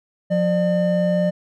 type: tone pair together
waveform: triangle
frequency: 178.38 / 600 Hz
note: F3 / D5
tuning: +37 / +37 cents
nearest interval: octave + major sixth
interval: 2100 cents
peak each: -17 dBFS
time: 0.3-1.31 s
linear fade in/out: 20 ms
effects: none